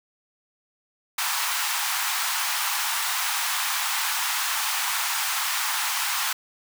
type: high-pass noise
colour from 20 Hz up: pink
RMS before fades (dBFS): -26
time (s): 1.18-6.33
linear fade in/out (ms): 5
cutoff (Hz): 830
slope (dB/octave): 48
effects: none